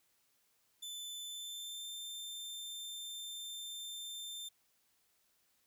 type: tone with pitch glide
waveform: sawtooth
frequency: 3520 to 3577 Hz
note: A7 to A7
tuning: 0 to +28 cents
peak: -40 dBFS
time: 0.82-4.49 s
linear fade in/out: 10 ms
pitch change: +28 cents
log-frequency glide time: 1.24-1.87 s
effects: white hiss -75 dBFS RMS until 5.66 s